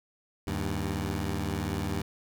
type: tone pair together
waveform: 15% pulse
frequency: 77.78 / 98.39 Hz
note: D#2 / G2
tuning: 0 / +7 cents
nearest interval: major third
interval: 407 cents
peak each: -26 dBFS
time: 0.47-2.02 s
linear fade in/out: 5 ms
effects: none